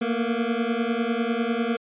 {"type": "beating tone pair", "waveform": "25% pulse", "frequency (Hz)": [227.9, 237.9], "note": ["A#3", "A#3"], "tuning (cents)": [-39, 35], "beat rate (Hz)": 10, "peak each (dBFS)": [-22, -22], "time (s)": [0.01, 1.77], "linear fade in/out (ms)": 10, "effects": ["resampled to 8000 Hz"]}